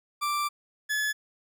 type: tone pair in turn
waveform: 40% pulse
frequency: 1174.7 / 1711.7 Hz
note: D6 / A6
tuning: 0 / -48 cents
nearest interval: perfect fifth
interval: 652 cents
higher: second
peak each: -25 dBFS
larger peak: neither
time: 0.21-0.49 / 0.89-1.13 s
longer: first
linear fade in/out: 20 ms
effects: none